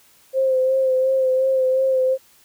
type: tone with vibrato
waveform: sine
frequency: 523.3 Hz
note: C5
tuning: in tune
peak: -15 dBFS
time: 0.33-2.18 s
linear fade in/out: 50 ms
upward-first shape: sine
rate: 2.8 Hz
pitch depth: 27 cents each way
effects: white hiss -54 dBFS RMS until 2.44 s